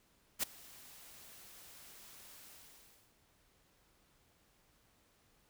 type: noise with ADSR envelope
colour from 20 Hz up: white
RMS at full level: -32 dBFS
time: 0.39-3.15 s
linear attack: 40 ms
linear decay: 9 ms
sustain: -24 dB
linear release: 690 ms
effects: pink hiss -71 dBFS RMS until 5.49 s